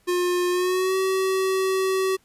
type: tone with pitch glide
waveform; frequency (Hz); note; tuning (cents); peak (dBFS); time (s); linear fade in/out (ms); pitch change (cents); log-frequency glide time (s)
square; 356.6 to 380; F4 to F#4; +36 to +46; -21; 0.07-2.17; 20; +110; 0.5-0.96
effects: pink hiss -62 dBFS RMS until 2.24 s + resampled to 32000 Hz